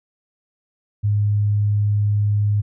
sine tone, 103.6 Hz, G#2, 4 cents flat, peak -15 dBFS, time 1.03-2.62 s, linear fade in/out 20 ms, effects none

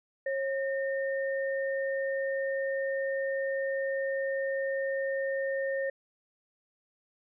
sine tone pair together, 542.6 / 1825 Hz, C#5 / A#6, -37 / -37 cents, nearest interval octave + major sixth, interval 2100 cents, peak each -29 / -36 dBFS, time 0.26-5.9 s, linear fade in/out 5 ms, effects none

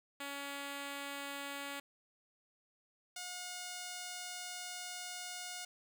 5% pulse tone pair in turn, 281.3 / 720 Hz, C#4 / F#5, +26 / -47 cents, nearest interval octave + major third, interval 1627 cents, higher second, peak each -30 / -31 dBFS, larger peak first, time 0.2-1.8 / 3.16-5.65 s, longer second, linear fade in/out 5 ms, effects none

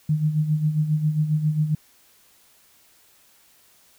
sine tone with tremolo, 153.2 Hz, D#3, 27 cents flat, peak -16 dBFS, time 0.09-1.75 s, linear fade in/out 5 ms, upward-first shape sine, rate 7.4 Hz, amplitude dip 65%, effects white hiss -57 dBFS RMS until 3.98 s

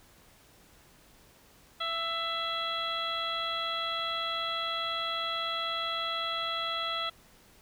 harmonic tone with a mistuned harmonic, 667 Hz, E5, 20 cents sharp, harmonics 1 / 2 / 3 / 4 / 5 / 6, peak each -40 / -34 / -41 / -44 / -34 / -42 dBFS, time 1.8-7.1 s, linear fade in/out 10 ms, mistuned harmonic 2, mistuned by -19 cents, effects pink hiss -59 dBFS RMS until 7.61 s

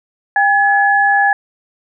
sine tone pair together, 802.3 / 1700 Hz, G5 / G#6, +40 / +40 cents, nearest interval octave + minor second, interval 1300 cents, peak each -12 dBFS, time 0.36-1.33 s, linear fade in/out 2 ms, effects none

